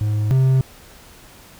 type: tone pair in turn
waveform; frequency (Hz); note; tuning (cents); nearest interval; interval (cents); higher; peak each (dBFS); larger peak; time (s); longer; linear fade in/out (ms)
triangle; 105.9 / 131.7; G#2 / C3; +34 / +12; major third; 378; second; -15 / -10; second; 0.01-0.31 / 0.31-0.61; neither; 0
effects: pink hiss -45 dBFS RMS until 1.59 s

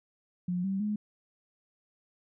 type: tone with pitch steps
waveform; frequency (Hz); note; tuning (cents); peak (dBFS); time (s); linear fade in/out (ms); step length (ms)
sine; 178.6 / 193.64 / 210; F3 / G3 / G#3; +39 / -21 / +19; -28; 0.48-0.96; 5; 160
effects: none

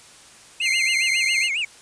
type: tone with vibrato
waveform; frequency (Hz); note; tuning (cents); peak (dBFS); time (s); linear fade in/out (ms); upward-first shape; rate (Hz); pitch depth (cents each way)
triangle; 2489; D#7; 0; -20; 0.6-1.65; 5; sine; 7.3; 270
type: tone with pitch glide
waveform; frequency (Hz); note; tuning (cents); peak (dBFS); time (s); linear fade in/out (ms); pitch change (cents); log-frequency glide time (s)
sawtooth; 2093 to 2108; C7 to C7; 0 to +12; -17; 0.61-1.5; 50; +12; 1.11-1.38
effects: white hiss -47 dBFS RMS until 1.81 s + resampled to 22050 Hz

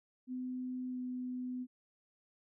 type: tone with pitch glide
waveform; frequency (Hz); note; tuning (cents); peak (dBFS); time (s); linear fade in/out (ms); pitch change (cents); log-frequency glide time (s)
sine; 253.6 to 251.4; B3 to B3; +46 to +31; -37; 0.27-1.67; 50; -15; 0.88-0.99
effects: none

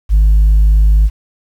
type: tone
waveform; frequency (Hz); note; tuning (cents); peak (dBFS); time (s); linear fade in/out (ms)
sine; 51.91; G#1; 0; -3; 0.09-1.1; 50
effects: tanh soft clip ceiling -4 dBFS + 7-bit

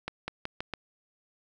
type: accelerating click train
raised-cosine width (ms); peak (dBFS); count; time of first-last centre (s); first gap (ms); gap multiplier
0.3; -17; 5; 0.08-0.737; 200; 0.87
effects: 9-bit

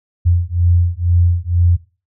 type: beating tone pair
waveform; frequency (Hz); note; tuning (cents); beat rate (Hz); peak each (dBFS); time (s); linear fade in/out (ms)
sine; 86.1 / 88.2; F2 / F2; -24 / +18; 2.1; -14; 0.25-1.77; 20
effects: noise-tail reverb RT60 0.3 s tail -17 dB re dry

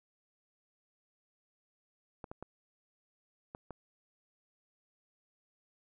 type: clicks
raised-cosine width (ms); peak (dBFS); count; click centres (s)
1; -29; 5; 2.242 / 2.315 / 2.426 / 3.549 / 3.707
effects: none

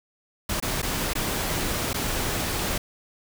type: noise with dropouts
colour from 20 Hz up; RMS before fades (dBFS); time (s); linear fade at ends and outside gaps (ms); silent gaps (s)
pink; -27; 0.49-2.78; 5; 0.601-0.624 / 0.819-0.827 / 1.135-1.152 / 1.932-1.942
effects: none

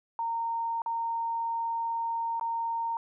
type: tone with dropouts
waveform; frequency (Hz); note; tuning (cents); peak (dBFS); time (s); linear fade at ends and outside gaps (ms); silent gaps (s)
sine; 921; A#5; -21; -28; 0.19-2.97; 1; 0.819-0.861 / 2.397-2.411
effects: none

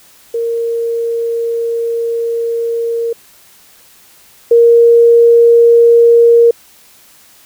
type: tone pair in turn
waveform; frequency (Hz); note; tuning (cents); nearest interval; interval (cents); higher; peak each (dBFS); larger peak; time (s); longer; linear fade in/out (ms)
sine; 463.9 / 467.9; A#4 / A#4; -8 / +6; unison; 14; second; -13 / -3; second; 0.34-3.13 / 4.51-6.51; first; 5
effects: white hiss -44 dBFS RMS until 7.45 s

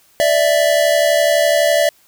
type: tone pair together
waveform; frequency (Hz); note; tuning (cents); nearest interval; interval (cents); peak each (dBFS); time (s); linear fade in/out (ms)
square; 587.4 / 659.3; D5 / E5; 0 / 0; major second; 200; -15; 0.2-1.89; 0
effects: white hiss -53 dBFS RMS until 2.07 s

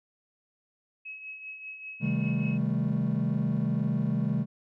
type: tone with tremolo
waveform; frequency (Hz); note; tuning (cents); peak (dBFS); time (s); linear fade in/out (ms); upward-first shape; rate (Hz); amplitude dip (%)
sine; 2566; E7; -47; -36; 1.05-2.58; 10; triangle; 5.1; 60
type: chord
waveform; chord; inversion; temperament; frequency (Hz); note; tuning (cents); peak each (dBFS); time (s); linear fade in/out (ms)
triangle; A half-diminished seventh; first; just; 132 / 158.4 / 198 / 220; C3 / Eb3 / G3 / A3; +16 / +31 / +18 / 0; -28; 2-4.46; 50
effects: tanh soft clip ceiling -17 dBFS

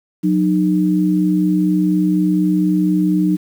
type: tone pair together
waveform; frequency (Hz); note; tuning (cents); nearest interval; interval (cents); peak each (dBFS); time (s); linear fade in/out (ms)
sine; 182.2 / 306.4; F#3 / D#4; -26 / -27; major sixth; 899; -15; 0.23-3.37; 20
effects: 7-bit

